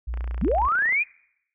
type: tone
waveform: sine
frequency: 59 Hz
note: A#1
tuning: 22 cents sharp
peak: -26 dBFS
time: 0.07-0.68 s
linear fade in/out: 10 ms
type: click train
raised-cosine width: 0.5 ms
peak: -25 dBFS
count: 24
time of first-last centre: 0.14-0.925 s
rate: 29.3 Hz
type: linear sweep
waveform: sine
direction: up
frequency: 127.2 to 2511 Hz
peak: -19 dBFS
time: 0.41-1.04 s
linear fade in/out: 20 ms
effects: noise-tail reverb RT60 0.8 s tail -26 dB re dry